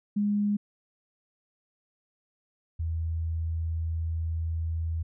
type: tone pair in turn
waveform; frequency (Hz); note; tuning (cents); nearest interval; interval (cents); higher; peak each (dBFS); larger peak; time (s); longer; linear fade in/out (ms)
sine; 205.9 / 81.71; G#3 / E2; -15 / -15; octave + major third; 1600; first; -23 / -27; first; 0.16-0.57 / 2.79-5.03; second; 10
effects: none